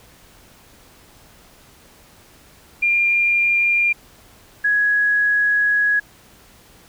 sine tone pair in turn, 2398 / 1670.4 Hz, D7 / G#6, +36 / +10 cents, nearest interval tritone, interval 626 cents, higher first, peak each -14 dBFS, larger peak neither, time 2.82-3.93 / 4.64-6 s, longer second, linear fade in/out 10 ms, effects pink hiss -49 dBFS RMS until 6.88 s

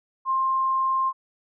sine tone, 1057 Hz, C6, 17 cents sharp, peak -20 dBFS, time 0.25-1.13 s, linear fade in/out 50 ms, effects none

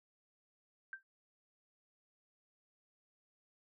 sine tone with exponential decay, 1568 Hz, G6, in tune, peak -38 dBFS, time 0.93-1.03 s, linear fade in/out 1 ms, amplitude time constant 20 ms, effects none

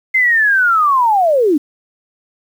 sine linear sweep, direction down, 2097 to 270 Hz, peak -9 dBFS, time 0.14-1.58 s, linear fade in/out 10 ms, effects 7-bit

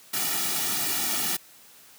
white noise with comb filter, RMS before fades -27 dBFS, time 0.13-1.37 s, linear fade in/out 10 ms, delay 1.9 ms, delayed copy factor -0.9, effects white hiss -52 dBFS RMS until 1.98 s + high-pass 100 Hz 12 dB/octave

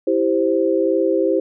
sine chord, C major, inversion first, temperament equal, 329.6 / 392 / 523.3 Hz, E4 / G4 / C5, 0 / 0 / 0 cents, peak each -19 dBFS, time 0.07-1.4 s, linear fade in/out 5 ms, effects none

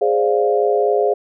sine chord, D half-diminished seventh, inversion second, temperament equal, 415.3 / 523.3 / 587.3 / 698.5 Hz, Ab4 / C5 / D5 / F5, 0 / 0 / 0 / 0 cents, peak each -16 / -20 / -22 / -20 dBFS, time 0.01-1.14 s, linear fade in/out 10 ms, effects none

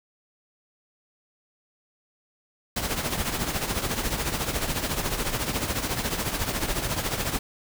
pink noise with tremolo, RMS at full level -25 dBFS, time 2.76-7.39 s, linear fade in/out 5 ms, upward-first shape triangle, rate 14 Hz, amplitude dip 70%, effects none

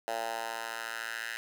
10% pulse tone with high-pass filter sweep, 114 Hz, A#2, 38 cents flat, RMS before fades -37 dBFS, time 0.08-1.37 s, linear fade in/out 0 ms, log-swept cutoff 690 to 1800 Hz, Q 2.6, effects none

